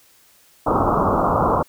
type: low-pass noise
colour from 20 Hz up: white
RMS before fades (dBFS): -18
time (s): 0.66-1.63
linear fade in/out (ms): 10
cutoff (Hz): 1300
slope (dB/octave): 96
effects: white hiss -54 dBFS RMS until 1.68 s